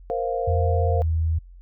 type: chord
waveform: sine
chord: Bb suspended second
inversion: none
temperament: equal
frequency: 466.2 / 523.3 / 698.5 Hz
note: Bb4 / C5 / F5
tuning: 0 / 0 / 0 cents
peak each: -27 dBFS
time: 0.1-1.02 s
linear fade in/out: 0 ms
type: tone with pitch glide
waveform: sine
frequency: 84.8 to 80.97 Hz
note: E2 to E2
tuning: +50 to -30 cents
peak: -19 dBFS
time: 0.47-1.39 s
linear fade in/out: 10 ms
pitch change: -80 cents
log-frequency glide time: 0.97-1.02 s
effects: added 44 Hz sine -42 dBFS peak until 1.61 s